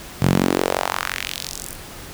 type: tone with high-pass filter sweep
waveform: sawtooth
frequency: 45.74 Hz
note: F#1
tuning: 19 cents flat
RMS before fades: -22 dBFS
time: 0.21-1.76 s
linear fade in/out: 20 ms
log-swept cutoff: 120 to 11000 Hz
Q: 2
effects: pink hiss -37 dBFS RMS until 2.13 s